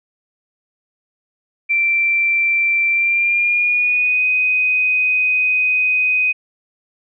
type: tone with pitch glide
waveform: sine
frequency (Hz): 2349 to 2503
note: D7 to D#7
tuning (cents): 0 to +10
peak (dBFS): -13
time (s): 1.69-6.33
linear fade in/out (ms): 20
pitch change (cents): +110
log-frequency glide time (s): 2.9-4.25
effects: none